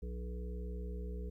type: harmonic tone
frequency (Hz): 60.5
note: B1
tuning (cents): -35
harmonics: 1 / 3 / 5 / 7 / 8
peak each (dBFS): -39 / -48 / -57 / -50 / -54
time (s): 0.02-1.3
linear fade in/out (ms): 10
effects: 13-bit